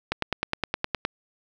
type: click train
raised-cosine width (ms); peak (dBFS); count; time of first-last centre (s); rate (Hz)
0.3; -8; 10; 0.12-1.051; 9.67
effects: none